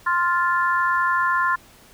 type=chord; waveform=sine; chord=F major; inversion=second; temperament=just; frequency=1047.7 / 1396.9 / 1746.1 Hz; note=C6 / F6 / A6; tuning=+2 / 0 / -14 cents; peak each=-20 / -23 / -24 dBFS; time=0.06-1.56 s; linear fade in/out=10 ms; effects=pink hiss -50 dBFS RMS until 1.93 s